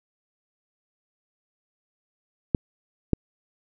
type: clicks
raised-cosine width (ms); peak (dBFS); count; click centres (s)
3; -6; 2; 2.548 / 3.133
effects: none